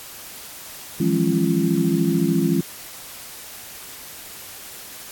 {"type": "tone cluster", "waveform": "sine", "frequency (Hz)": [163.1, 176.9, 206.4, 271.5, 340.6], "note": ["E3", "F3", "G#3", "C#4", "F4"], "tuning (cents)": [-18, 23, -10, -36, -43], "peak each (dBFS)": -23, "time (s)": [1, 2.61], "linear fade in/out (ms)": 5, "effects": ["white hiss -38 dBFS RMS until 5.11 s", "AAC 64 kbps"]}